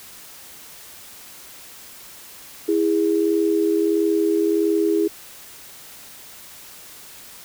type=tone pair together; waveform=sine; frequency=328.6 / 410.1 Hz; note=E4 / G#4; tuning=-5 / -22 cents; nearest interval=major third; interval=383 cents; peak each=-19 dBFS; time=2.68-5.08 s; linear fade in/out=10 ms; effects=white hiss -42 dBFS RMS until 7.44 s